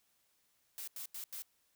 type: noise bursts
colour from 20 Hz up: blue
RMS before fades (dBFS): -44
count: 4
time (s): 0.78-1.421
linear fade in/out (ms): 0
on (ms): 95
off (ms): 87
effects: white hiss -75 dBFS RMS until 1.75 s